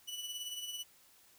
sawtooth tone with tremolo, 2960 Hz, F#7, in tune, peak -35 dBFS, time 0.07-0.84 s, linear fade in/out 20 ms, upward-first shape sine, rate 18 Hz, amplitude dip 50%, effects white hiss -64 dBFS RMS until 1.38 s

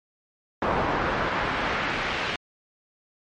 brown noise with band-pass filter sweep, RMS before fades -26 dBFS, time 0.62-2.36 s, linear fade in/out 2 ms, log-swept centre 960 to 2600 Hz, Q 1, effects low-pass 5000 Hz 12 dB/octave + MP3 48 kbps

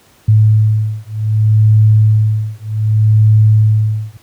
sine beating tone pair, 107.7 / 108.35 Hz, A2 / A2, -37 / -26 cents, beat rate 0.65 Hz, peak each -10 dBFS, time 0.28-4.17 s, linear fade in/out 5 ms, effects pink hiss -48 dBFS RMS until 4.22 s + high-pass 60 Hz 12 dB/octave

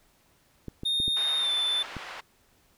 clicks, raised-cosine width 3 ms, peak -23 dBFS, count 5, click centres 0.683 / 0.834 / 1.001 / 1.08 / 1.967 s
triangle tone with pitch glide, 3676 to 3530 Hz, A#7 to A7, -25 to +5 cents, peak -23 dBFS, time 0.85-1.83 s, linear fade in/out 10 ms, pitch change -70 cents, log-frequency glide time 1.38-1.5 s
pink band-pass noise, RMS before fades -41 dBFS, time 1.16-2.21 s, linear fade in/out 10 ms, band 870 to 3000 Hz, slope 12 dB/octave
effects pink hiss -64 dBFS RMS until 2.77 s

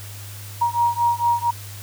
sine beating tone pair, 944 / 948.4 Hz, A#5 / A#5, +22 / +30 cents, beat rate 4.4 Hz, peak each -20 dBFS, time 0.61-1.51 s, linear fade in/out 10 ms, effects added 101 Hz sine -35 dBFS peak until 1.82 s + white hiss -40 dBFS RMS until 1.82 s

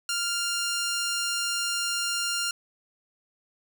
10% pulse tone, 1396.9 Hz, F6, in tune, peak -18 dBFS, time 0.09-2.51 s, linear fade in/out 2 ms, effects none

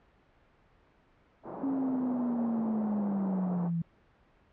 white band-pass noise, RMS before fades -41 dBFS, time 1.43-3.71 s, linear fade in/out 50 ms, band 150 to 850 Hz, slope 24 dB/octave
sine linear sweep, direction down, 274.2 to 164.81 Hz, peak -28 dBFS, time 1.63-3.82 s, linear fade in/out 5 ms
effects pink hiss -64 dBFS RMS until 4.52 s + low-pass 2000 Hz 12 dB/octave

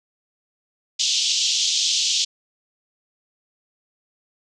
pink band-pass noise, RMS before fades -21 dBFS, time 0.99-2.25 s, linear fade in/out 10 ms, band 3000 to 6900 Hz, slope 48 dB/octave, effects none

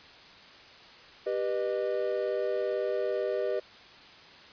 triangle chord, G augmented, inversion none, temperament just, 392 / 490 / 612.5 Hz, G4 / B4 / D#5, 0 / -14 / -27 cents, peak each -30 dBFS, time 1.26-3.6 s, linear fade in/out 10 ms, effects white hiss -51 dBFS RMS until 4.52 s + resampled to 11025 Hz

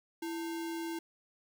sine tone with sample-and-hold, 331.7 Hz, E4, 11 cents sharp, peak -35 dBFS, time 0.22-0.99 s, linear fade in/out 5 ms, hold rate 1225 Hz, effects none

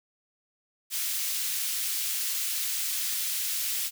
white high-pass noise, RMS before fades -30 dBFS, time 0.9-3.91 s, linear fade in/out 50 ms, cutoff 2400 Hz, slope 12 dB/octave, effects none

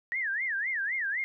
sine tone with vibrato, 1836 Hz, A#6, 27 cents flat, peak -28 dBFS, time 0.12-1.24 s, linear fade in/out 0 ms, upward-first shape sine, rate 3.9 Hz, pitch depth 270 cents each way, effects none

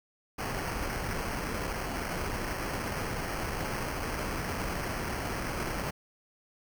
pink noise with sample-and-hold, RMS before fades -34 dBFS, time 0.38-5.91 s, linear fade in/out 10 ms, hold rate 3675 Hz, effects none

